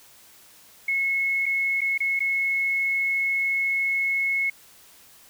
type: tone with dropouts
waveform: sine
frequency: 2183 Hz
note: C#7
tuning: 27 cents flat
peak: -21 dBFS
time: 0.88-4.5 s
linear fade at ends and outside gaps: 5 ms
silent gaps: 1.458-1.462 / 1.808-1.815 / 1.978-2.003 / 2.193-2.203 s
effects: white hiss -52 dBFS RMS until 5.29 s